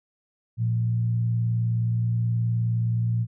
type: tone pair together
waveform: sine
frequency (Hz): 115.55 / 174.61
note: A#2 / F3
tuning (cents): -15 / 0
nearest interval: perfect fifth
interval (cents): 715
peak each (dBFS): -21 / -33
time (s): 0.57-3.27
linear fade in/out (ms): 50
effects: none